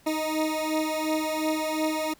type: beating tone pair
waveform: 20% pulse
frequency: 311.1 / 313.9 Hz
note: D#4 / D#4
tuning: 0 / +15 cents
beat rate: 2.8 Hz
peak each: -22 / -25 dBFS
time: 0.06-2.14 s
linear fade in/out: 10 ms
effects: pink hiss -58 dBFS RMS until 2.19 s